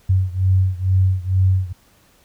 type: beating tone pair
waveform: sine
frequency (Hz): 93.1 / 95.3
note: F#2 / G2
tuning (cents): +11 / -48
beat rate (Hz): 2.2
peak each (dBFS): -16 / -18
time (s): 0.09-1.73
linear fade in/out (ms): 10
effects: pink hiss -55 dBFS RMS until 2.24 s